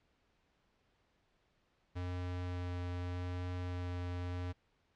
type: tone with vibrato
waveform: square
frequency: 89.4 Hz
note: F2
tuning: 41 cents sharp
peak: -38 dBFS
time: 1.95-4.53 s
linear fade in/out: 20 ms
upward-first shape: sine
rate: 0.82 Hz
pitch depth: 9 cents each way
effects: pink hiss -75 dBFS RMS until 4.95 s + low-pass 4000 Hz 12 dB/octave